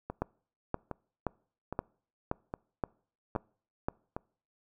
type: two click trains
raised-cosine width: 1 ms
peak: -22 / -16 dBFS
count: 6 / 8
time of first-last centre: 0.1-4.165 / 0.22-3.885 s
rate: 1.23 / 1.91 Hz
effects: noise-tail reverb RT60 0.5 s tail -26 dB re dry